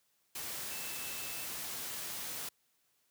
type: tone in noise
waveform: sine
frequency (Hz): 2637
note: E7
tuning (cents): 0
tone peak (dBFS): -49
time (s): 0.7-1.45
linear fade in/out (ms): 5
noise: white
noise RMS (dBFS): -41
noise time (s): 0.35-2.49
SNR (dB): -11
effects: white hiss -75 dBFS RMS until 3.1 s + high-pass 60 Hz 12 dB/octave